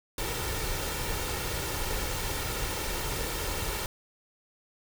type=noise with comb filter; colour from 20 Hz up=pink; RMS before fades=-32 dBFS; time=0.18-3.86 s; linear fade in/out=2 ms; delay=2.2 ms; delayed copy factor=+0.5; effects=none